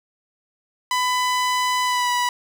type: tone with pitch glide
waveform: sawtooth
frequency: 1000 to 980.6 Hz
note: B5 to B5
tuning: +21 to -13 cents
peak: -15 dBFS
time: 0.91-2.29 s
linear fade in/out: 2 ms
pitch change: -34 cents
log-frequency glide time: 1.84-2.1 s
effects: low-pass 10000 Hz 12 dB/octave + 7-bit